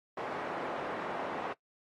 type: band-pass noise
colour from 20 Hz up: pink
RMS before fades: -38 dBFS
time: 0.17-1.53 s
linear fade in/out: 5 ms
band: 430 to 1200 Hz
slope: 12 dB/octave
effects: noise-tail reverb RT60 0.1 s tail -18 dB re dry + AAC 32 kbps